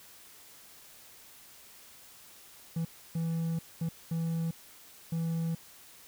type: tone bursts at uneven times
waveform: triangle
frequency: 164.81 Hz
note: E3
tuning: in tune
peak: -27 dBFS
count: 5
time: 2.76-2.85 / 3.15-3.59 / 3.81-3.89 / 4.11-4.51 / 5.12-5.55 s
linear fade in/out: 5 ms
effects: white hiss -54 dBFS RMS until 6.07 s